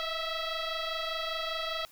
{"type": "tone with frequency modulation", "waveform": "sine", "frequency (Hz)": 1318.5, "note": "E6", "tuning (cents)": 0, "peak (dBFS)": -31, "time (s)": [0, 1.85], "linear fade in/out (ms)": 0, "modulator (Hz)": 653, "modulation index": 4.5, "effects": ["white hiss -58 dBFS RMS until 1.91 s"]}